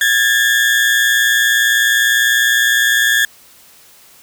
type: tone pair together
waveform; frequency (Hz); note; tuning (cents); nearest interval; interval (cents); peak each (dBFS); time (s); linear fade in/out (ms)
35% pulse; 1640.1 / 1760; G#6 / A6; -22 / 0; minor second; 122; -12; 0.01-3.25; 2
effects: white hiss -45 dBFS RMS until 4.22 s